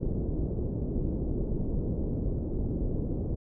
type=low-pass noise; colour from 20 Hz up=pink; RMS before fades=-30 dBFS; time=0-3.36 s; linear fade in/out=20 ms; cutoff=430 Hz; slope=24 dB/octave; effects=none